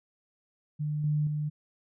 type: tone with level steps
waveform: sine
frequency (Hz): 150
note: D3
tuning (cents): +37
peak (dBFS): -28 / -24 / -28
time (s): 0.79-1.5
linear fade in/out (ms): 20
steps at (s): 1.04 / 1.27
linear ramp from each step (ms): 2
effects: none